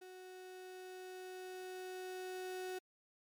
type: tone with level ramp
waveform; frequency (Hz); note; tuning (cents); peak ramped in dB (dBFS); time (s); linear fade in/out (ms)
35% pulse; 370; F#4; 0; -50 to -39; 0.01-2.79; 10
effects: MP3 96 kbps